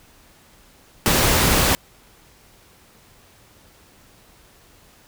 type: noise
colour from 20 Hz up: pink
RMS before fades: -17 dBFS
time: 1.06-1.75 s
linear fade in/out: 0 ms
effects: pink hiss -52 dBFS RMS until 5.07 s